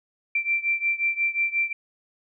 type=beating tone pair; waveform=sine; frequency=2349 / 2354.6 Hz; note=D7 / D7; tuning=0 / +4 cents; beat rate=5.6 Hz; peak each=-24 / -26 dBFS; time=0.35-1.73 s; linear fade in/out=5 ms; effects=none